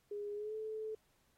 sine tone with pitch glide, 411.7 to 435.2 Hz, G#4 to A4, -15 to -19 cents, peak -39 dBFS, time 0.11-0.95 s, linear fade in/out 5 ms, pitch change +96 cents, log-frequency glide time 0.34-0.55 s, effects pink hiss -75 dBFS RMS until 1.37 s + AAC 48 kbps

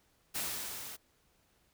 white noise with level ramp, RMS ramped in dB -35 to -46 dBFS, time 0.34-0.97 s, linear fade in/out 20 ms, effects pink hiss -71 dBFS RMS until 1.73 s

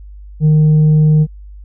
sine tone with tanh clipping, 153.6 Hz, D#3, 22 cents flat, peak -7 dBFS, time 0.4-1.27 s, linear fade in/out 50 ms, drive 2 dB, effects added 50 Hz sine -31 dBFS peak until 1.64 s

